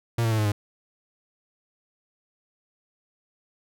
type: tone with pitch steps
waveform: 45% pulse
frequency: 116.8 / 113.28 / 109.86 / 106.55 / 103.34 Hz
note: A#2 / A#2 / A2 / G#2 / G#2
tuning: +4 / -49 / -2 / +45 / -8 cents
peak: -21 dBFS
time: 0.18-0.52 s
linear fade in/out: 5 ms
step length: 68 ms
effects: none